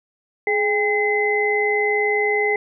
sine tone cluster, 420.9 / 803 / 2045 Hz, G#4 / G5 / C7, +23 / +41 / -40 cents, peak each -20 / -25 / -20 dBFS, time 0.47-2.56 s, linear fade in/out 2 ms, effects none

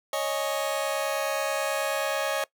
sawtooth chord, C# suspended second, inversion none, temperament just, 554.4 / 623.7 / 831.5 Hz, C#5 / D#5 / G#5, 0 / +4 / +2 cents, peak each -25 / -26 / -30 dBFS, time 0.13-2.44 s, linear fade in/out 2 ms, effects noise-tail reverb RT60 0.1 s tail -21 dB re dry

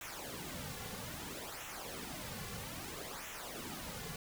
pink noise with flanger, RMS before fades -45 dBFS, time 0.01-4.16 s, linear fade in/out 2 ms, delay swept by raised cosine 0.21 to 3.21 ms, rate 0.61 Hz, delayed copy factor -0.7, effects none

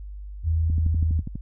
sine tone with pitch glide, 81 to 80.07 Hz, E2 to E2, -30 to -50 cents, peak -19 dBFS, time 0.43-1.23 s, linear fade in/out 50 ms, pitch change -20 cents, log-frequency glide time 0.77-1.09 s
click train, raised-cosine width 5 ms, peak -18 dBFS, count 9, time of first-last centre 0.7-1.356 s, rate 12.2 Hz
effects added 50 Hz sine -34 dBFS peak until 1.41 s

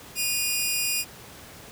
10% pulse tone pair together, 2464 / 2794 Hz, D#7 / F7, -17 / 0 cents, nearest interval major second, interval 217 cents, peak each -16 / -21 dBFS, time 0.15-1.05 s, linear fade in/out 50 ms, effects pink hiss -45 dBFS RMS until 1.71 s + high-pass 60 Hz 12 dB/octave

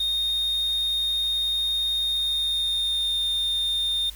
triangle tone with pitch glide, 3691 to 3640 Hz, A#7 to A#7, -18 to -42 cents, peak -21 dBFS, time 0-4.1 s, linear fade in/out 5 ms, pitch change -24 cents, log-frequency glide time 1.98-3.2 s, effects added 50 Hz sine -41 dBFS peak until 4.15 s + white hiss -47 dBFS RMS until 4.15 s

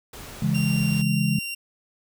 pink noise, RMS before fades -40 dBFS, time 0.13-1.02 s, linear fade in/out 5 ms
sine chord, C# minor, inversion none, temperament just, 138.59 / 166.31 / 207.9 Hz, C#3 / E3 / G#3, 0 / +16 / +2 cents, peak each -24 dBFS, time 0.42-1.39 s, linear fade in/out 5 ms
sawtooth tone, 2765 Hz, F7, 18 cents flat, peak -26 dBFS, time 0.54-1.55 s, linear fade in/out 10 ms
effects none

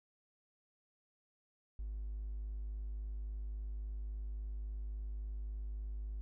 triangle tone with hard clipping, 51.8 Hz, G#1, 4 cents flat, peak -39 dBFS, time 1.79-6.21 s, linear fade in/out 0 ms, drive 3 dB, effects none

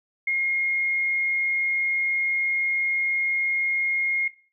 sine tone, 2143 Hz, C7, 41 cents sharp, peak -21 dBFS, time 0.27-4.28 s, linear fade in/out 5 ms, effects noise-tail reverb RT60 0.4 s tail -17 dB re dry

